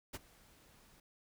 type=noise with ADSR envelope; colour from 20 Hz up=pink; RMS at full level=-42 dBFS; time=0.13-1 s; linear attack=16 ms; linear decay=32 ms; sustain=-22 dB; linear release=3 ms; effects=none